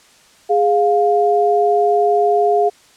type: tone pair together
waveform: sine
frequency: 413.4 / 704 Hz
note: G#4 / F5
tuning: -8 / +14 cents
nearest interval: major sixth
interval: 922 cents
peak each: -14 dBFS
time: 0.49-2.7 s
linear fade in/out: 20 ms
effects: white hiss -49 dBFS RMS until 2.96 s + low-pass 8000 Hz 12 dB/octave